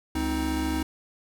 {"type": "tone cluster", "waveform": "square", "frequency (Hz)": [70, 260.5, 314.4], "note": ["C#2", "C4", "D#4"], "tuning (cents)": [18, -7, 18], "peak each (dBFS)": [-31, -32, -29], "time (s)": [0.15, 0.83], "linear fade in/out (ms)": 5, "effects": []}